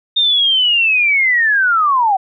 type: linear sweep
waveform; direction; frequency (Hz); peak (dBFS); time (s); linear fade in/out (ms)
sine; down; 3677 to 740; -10; 0.16-2.17; 10
effects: none